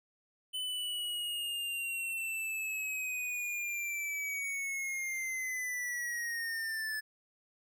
square linear sweep, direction down, 3024 to 1730 Hz, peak -35 dBFS, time 0.53-7.01 s, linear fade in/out 20 ms, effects none

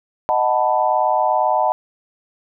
sine chord, B dominant seventh, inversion first, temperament equal, 622.3 / 740 / 880 / 987.8 Hz, D#5 / F#5 / A5 / B5, 0 / 0 / 0 / 0 cents, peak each -20 / -19 / -19 / -22 dBFS, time 0.29-1.72 s, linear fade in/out 0 ms, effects none

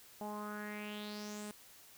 sawtooth tone with low-pass filter sweep, 209.1 Hz, G#3, 12 cents sharp, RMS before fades -44 dBFS, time 0.21-1.51 s, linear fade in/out 0 ms, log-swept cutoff 770 to 9300 Hz, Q 4.8, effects white hiss -59 dBFS RMS until 1.97 s

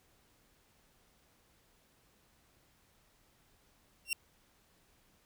sawtooth tone with exponential growth, 2746 Hz, F7, 30 cents flat, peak -24 dBFS, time 4.05-4.13 s, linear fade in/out 2 ms, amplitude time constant 17 ms, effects pink hiss -69 dBFS RMS until 5.25 s

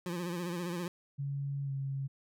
25% pulse tone with vibrato, 174.61 Hz, F3, in tune, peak -31 dBFS, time 0.06-0.88 s, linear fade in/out 2 ms, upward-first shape sine, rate 15 Hz, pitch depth 65 cents each way
sine tone with pitch glide, 140 to 136.64 Hz, C#3 to C#3, +18 to -25 cents, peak -33 dBFS, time 1.18-2.08 s, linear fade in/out 20 ms, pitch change -43 cents, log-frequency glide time 1.64-1.71 s
effects none

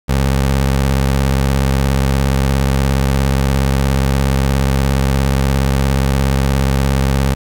20% pulse tone with vibrato, 67.5 Hz, C#2, 45 cents flat, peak -7 dBFS, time 0.08-7.35 s, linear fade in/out 20 ms, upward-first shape sine, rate 17 Hz, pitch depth 85 cents each way, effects 8-bit

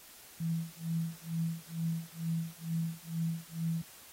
sine tone with tremolo, 164.81 Hz, E3, in tune, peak -29 dBFS, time 0.4-3.82 s, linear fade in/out 5 ms, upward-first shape sine, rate 2.2 Hz, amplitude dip 100%, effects white hiss -54 dBFS RMS until 4.12 s + AAC 48 kbps

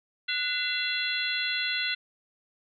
harmonic tone with a mistuned harmonic, 680 Hz, F5, 46 cents flat, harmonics 2 / 3 / 4 / 5 / 6, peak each -33 / -33 / -33 / -33 / -33 dBFS, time 0.28-1.95 s, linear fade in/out 10 ms, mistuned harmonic 2, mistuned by +140 cents, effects none

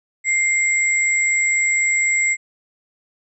sine tone pair together, 2100 / 7716 Hz, C7 / B8, +6 / -41 cents, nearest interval octave + major seventh, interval 2253 cents, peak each -16 / -22 dBFS, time 0.24-2.37 s, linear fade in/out 50 ms, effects none

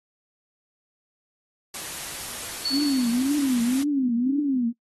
white noise, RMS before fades -34 dBFS, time 1.74-3.83 s, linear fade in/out 2 ms
sine tone with exponential decay, 4435 Hz, C#8, in tune, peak -21 dBFS, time 2.65-3.48 s, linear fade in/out 5 ms, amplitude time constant 180 ms
sine tone with vibrato, 261.6 Hz, C4, in tune, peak -20 dBFS, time 2.7-4.73 s, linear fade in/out 50 ms, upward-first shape triangle, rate 1.9 Hz, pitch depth 230 cents each way
effects noise-tail reverb RT60 0.1 s tail -24 dB re dry + AAC 32 kbps

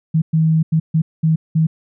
sine tone bursts at uneven times, 159.7 Hz, D#3, 45 cents sharp, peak -11 dBFS, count 6, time 0.14-0.22 / 0.33-0.63 / 0.72-0.8 / 0.94-1.02 / 1.23-1.36 / 1.55-1.67 s, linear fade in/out 10 ms, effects none

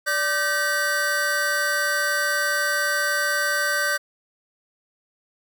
square tone cluster, 582 / 1189 / 1541 / 1914 Hz, D5 / D6 / G6 / A#6, -16 / +21 / -30 / +45 cents, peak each -30 / -31 / -23 / -30 dBFS, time 0.06-3.98 s, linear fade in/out 20 ms, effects none

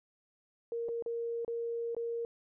sine tone with dropouts, 466.2 Hz, A#4, in tune, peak -33 dBFS, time 0.72-2.25 s, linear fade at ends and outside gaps 1 ms, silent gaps 0.885-0.889 / 1.024-1.061 / 1.448-1.479 / 1.948-1.966 s, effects none

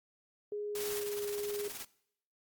sine tone with pitch glide, 415.3 to 411.5 Hz, G#4 to G#4, 0 to -16 cents, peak -35 dBFS, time 0.52-1.68 s, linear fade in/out 2 ms, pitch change -16 cents, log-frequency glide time 0.68-1.25 s
white noise, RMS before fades -42 dBFS, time 0.75-1 s, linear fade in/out 2 ms
white noise with tremolo, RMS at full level -42 dBFS, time 0.8-1.85 s, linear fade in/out 5 ms, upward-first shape square, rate 19 Hz, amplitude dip 50%
effects noise-tail reverb RT60 0.7 s tail -21 dB re dry + Opus 48 kbps

